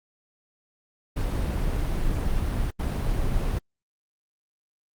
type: noise bursts at uneven times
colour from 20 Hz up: brown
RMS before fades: -25 dBFS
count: 2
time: 1.16-2.71 / 2.79-3.59 s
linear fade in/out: 10 ms
effects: Opus 32 kbps